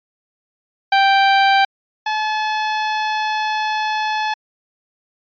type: tone pair in turn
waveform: sawtooth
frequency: 784 / 860.1 Hz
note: G5 / A5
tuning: 0 / -40 cents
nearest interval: major second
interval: 160 cents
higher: second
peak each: -7 / -14 dBFS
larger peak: first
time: 0.92-1.65 / 2.06-4.34 s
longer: second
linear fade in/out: 5 ms
effects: resampled to 11025 Hz